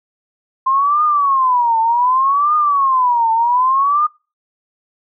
sine tone with vibrato, 1046.5 Hz, C6, in tune, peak -11 dBFS, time 0.66-4.07 s, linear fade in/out 10 ms, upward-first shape triangle, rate 0.66 Hz, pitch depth 280 cents each way, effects noise-tail reverb RT60 0.3 s tail -23 dB re dry

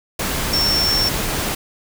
sine tone in noise, 5440 Hz, F8, 46 cents flat, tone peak -16 dBFS, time 0.53-1.09 s, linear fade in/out 5 ms, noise pink, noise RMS -22 dBFS, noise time 0.19-1.55 s, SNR +3 dB, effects none

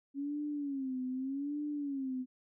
sine tone with vibrato, 274.8 Hz, C#4, 15 cents flat, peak -34 dBFS, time 0.14-2.26 s, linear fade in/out 50 ms, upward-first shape sine, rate 0.83 Hz, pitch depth 130 cents each way, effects none

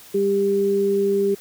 sine tone pair together, 198.6 / 397.2 Hz, G3 / G4, +23 / +23 cents, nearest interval octave, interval 1200 cents, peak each -25 / -17 dBFS, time 0.14-1.35 s, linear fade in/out 10 ms, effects white hiss -45 dBFS RMS until 1.4 s

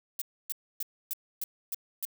violet noise bursts, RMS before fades -33 dBFS, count 7, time 0.19-2.052 s, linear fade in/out 2 ms, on 26 ms, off 280 ms, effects none

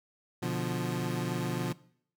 25% pulse chord, B diminished, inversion none, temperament equal, 123.47 / 146.83 / 174.61 Hz, B2 / D3 / F3, 0 / 0 / 0 cents, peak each -31 / -33 / -30 dBFS, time 0.42-1.73 s, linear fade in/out 10 ms, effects noise-tail reverb RT60 0.6 s tail -20 dB re dry

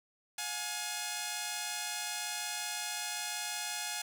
5% pulse tone pair together, 713.5 / 840 Hz, F5 / G#5, +37 / +19 cents, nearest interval minor third, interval 282 cents, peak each -29 / -25 dBFS, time 0.38-4.02 s, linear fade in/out 5 ms, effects none

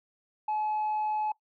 sine tone, 854 Hz, G#5, 48 cents sharp, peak -25 dBFS, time 0.48-1.32 s, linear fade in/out 5 ms, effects noise-tail reverb RT60 0.1 s tail -20 dB re dry + tanh soft clip ceiling -25 dBFS

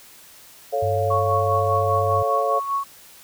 sine chord, A augmented, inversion none, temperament equal, 440 / 554.4 / 698.5 Hz, A4 / C#5 / E#5, 0 / 0 / 0 cents, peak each -26 / -23 / -24 dBFS, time 0.72-2.6 s, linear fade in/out 20 ms
sine tone, 98 Hz, G2, in tune, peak -24 dBFS, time 0.82-2.23 s, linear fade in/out 10 ms
sine tone with tremolo, 1108.7 Hz, C#6, in tune, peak -19 dBFS, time 1.1-2.84 s, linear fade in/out 10 ms, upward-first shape sine, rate 5 Hz, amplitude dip 60%
effects white hiss -47 dBFS RMS until 3.23 s

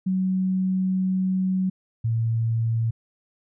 sine tone pair in turn, 187.3 / 114.04 Hz, F#3 / A#2, +21 / -38 cents, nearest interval major sixth, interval 859 cents, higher first, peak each -20 dBFS, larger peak neither, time 0.06-1.7 / 2.04-2.91 s, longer first, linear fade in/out 10 ms, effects none

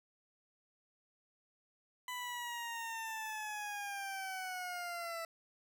20% pulse linear sweep, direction down, 1000 to 659.3 Hz, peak -35 dBFS, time 2.08-5.25 s, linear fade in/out 2 ms, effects none

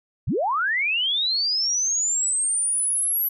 sine linear sweep, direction up, 65 to 11840 Hz, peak -20 dBFS, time 0.27-3.29 s, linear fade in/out 10 ms, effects none

